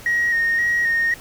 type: tone with vibrato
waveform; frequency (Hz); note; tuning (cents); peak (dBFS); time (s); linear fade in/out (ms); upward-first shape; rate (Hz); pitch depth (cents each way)
sine; 1872; A#6; +7; -15; 0.06-1.14; 2; square; 1.9; 21
effects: tanh soft clip ceiling -13 dBFS + pink hiss -41 dBFS RMS until 1.2 s